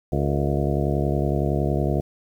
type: harmonic tone with a mistuned harmonic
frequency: 70.8 Hz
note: C#2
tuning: 37 cents sharp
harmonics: 1 / 2 / 3 / 4 / 5 / 6 / 7 / 8 / 9 / 10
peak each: -26 / -24 / -29 / -32 / -28 / -32 / -33 / -35 / -31 / -34 dBFS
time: 0.12-2.01 s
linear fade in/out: 5 ms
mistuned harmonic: 7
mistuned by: -72 cents
effects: 9-bit